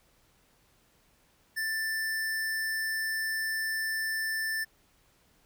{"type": "tone", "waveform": "square", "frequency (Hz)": 1770, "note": "A6", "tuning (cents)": 10, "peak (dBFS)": -30, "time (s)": [1.56, 4.65], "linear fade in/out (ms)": 20, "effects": ["pink hiss -66 dBFS RMS until 5.45 s"]}